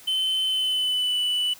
triangle tone with pitch glide, 3062 to 2973 Hz, G7 to F#7, -41 to +8 cents, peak -20 dBFS, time 0.07-1.54 s, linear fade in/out 10 ms, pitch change -51 cents, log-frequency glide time 0.46-1.18 s, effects white hiss -48 dBFS RMS until 1.59 s

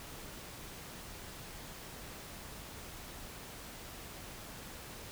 silence, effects pink hiss -48 dBFS RMS until 5.11 s

